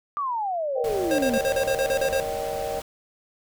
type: exponential sweep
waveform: sine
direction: down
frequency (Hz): 1200 to 220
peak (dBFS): -24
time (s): 0.17-1.38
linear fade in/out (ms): 0
type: chord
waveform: sine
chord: Eb dominant seventh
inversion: second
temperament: just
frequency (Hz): 466.7 / 560 / 622.3 / 777.8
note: Bb4 / Db5 / Eb5 / G5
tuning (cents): +2 / +18 / 0 / -14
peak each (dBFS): -32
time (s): 0.75-2.81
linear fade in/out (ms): 20
type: noise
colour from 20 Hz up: pink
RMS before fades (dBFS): -38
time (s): 0.84-2.82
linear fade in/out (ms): 2
type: tone bursts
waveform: square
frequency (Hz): 536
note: C5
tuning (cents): +42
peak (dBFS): -22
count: 10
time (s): 1.11-2.2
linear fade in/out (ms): 0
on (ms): 73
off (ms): 40
effects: none